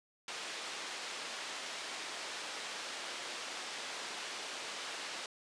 white band-pass noise, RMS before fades -43 dBFS, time 0.28-5.26 s, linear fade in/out 2 ms, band 350 to 4500 Hz, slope 12 dB/octave, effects resampled to 22050 Hz

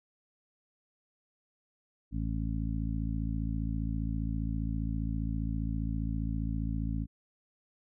harmonic tone, 55 Hz, A1, in tune, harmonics 1 / 2 / 3 / 4 / 5, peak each -33 / -36 / -38 / -39 / -40 dBFS, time 2.11-7.07 s, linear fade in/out 50 ms, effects none

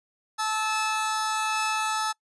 sawtooth tone pair together, 870 / 1304.4 Hz, A5 / E6, -20 / -19 cents, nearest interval perfect fifth, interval 701 cents, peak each -24 dBFS, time 0.38-2.13 s, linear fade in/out 20 ms, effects noise-tail reverb RT60 0.1 s tail -23 dB re dry + resampled to 24000 Hz

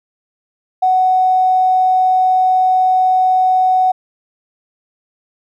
triangle tone with tanh clipping, 744 Hz, F#5, 9 cents sharp, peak -9 dBFS, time 0.82-3.92 s, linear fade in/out 10 ms, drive 3 dB, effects none

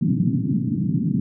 pink band-pass noise, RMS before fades -21 dBFS, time 0.01-1.2 s, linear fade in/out 5 ms, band 120 to 280 Hz, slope 48 dB/octave, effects none

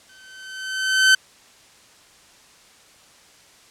sawtooth tone with exponential growth, 1533 Hz, G6, 39 cents flat, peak -6 dBFS, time 0.09-1.15 s, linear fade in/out 5 ms, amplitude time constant 230 ms, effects white hiss -51 dBFS RMS until 3.7 s + low-pass 8000 Hz 12 dB/octave

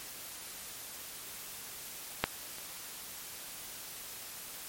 clicks, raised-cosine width 0.3 ms, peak -9 / -30 dBFS, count 2, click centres 2.24 / 2.584 s, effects white hiss -45 dBFS RMS until 4.68 s + MP3 64 kbps

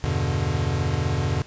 square chord, E minor seventh, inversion none, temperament equal, 82.41 / 98 / 123.47 / 146.83 Hz, E2 / G2 / B2 / D3, 0 / 0 / 0 / 0 cents, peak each -28 dBFS, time 0.04-1.42 s, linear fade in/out 0 ms, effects pink hiss -47 dBFS RMS until 1.46 s + resampled to 16000 Hz

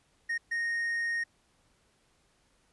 triangle tone bursts at uneven times, 1858 Hz, A#6, 6 cents flat, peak -27 dBFS, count 2, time 0.29-0.38 / 0.51-1.24 s, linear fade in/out 10 ms, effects pink hiss -69 dBFS RMS until 2.72 s + resampled to 24000 Hz

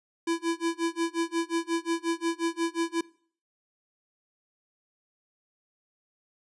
square tone with tremolo, 333.9 Hz, E4, 22 cents sharp, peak -24 dBFS, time 0.27-3.01 s, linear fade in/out 5 ms, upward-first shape sine, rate 5.6 Hz, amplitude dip 100%, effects noise-tail reverb RT60 0.5 s tail -22 dB re dry + resampled to 24000 Hz

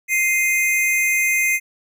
square tone pair together, 2093 / 2488 Hz, C7 / D#7, 0 / -1 cents, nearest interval minor third, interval 299 cents, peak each -18 / -22 dBFS, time 0.08-1.6 s, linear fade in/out 50 ms, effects none

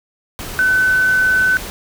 sine tone in noise, 1513 Hz, F#6, 38 cents sharp, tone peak -11 dBFS, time 0.59-1.57 s, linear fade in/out 0 ms, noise pink, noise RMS -29 dBFS, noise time 0.39-1.7 s, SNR +15 dB, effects none

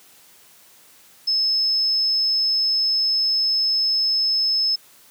sine tone, 5210 Hz, E8, 21 cents flat, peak -17 dBFS, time 1.27-4.76 s, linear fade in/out 10 ms, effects white hiss -51 dBFS RMS until 5.1 s + high-pass 100 Hz 12 dB/octave

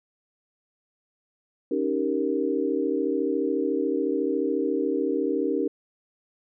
sine chord, Eb dominant seventh, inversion third, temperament equal, 277.2 / 311.1 / 392 / 466.2 Hz, Db4 / Eb4 / G4 / Bb4, 0 / 0 / 0 / 0 cents, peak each -28 dBFS, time 1.71-5.68 s, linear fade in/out 5 ms, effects none

